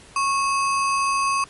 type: tone with sample-and-hold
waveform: sine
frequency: 1101 Hz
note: C#6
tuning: 12 cents flat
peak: -18 dBFS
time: 0.16-1.44 s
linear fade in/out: 2 ms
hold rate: 3675 Hz
effects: pink hiss -47 dBFS RMS until 1.49 s + MP3 48 kbps